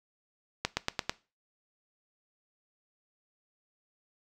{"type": "accelerating click train", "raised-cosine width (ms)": 0.2, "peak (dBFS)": -10, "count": 5, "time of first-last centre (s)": [0.65, 1.095], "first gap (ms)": 120, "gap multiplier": 0.95, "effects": ["noise-tail reverb RT60 0.3 s tail -19 dB re dry"]}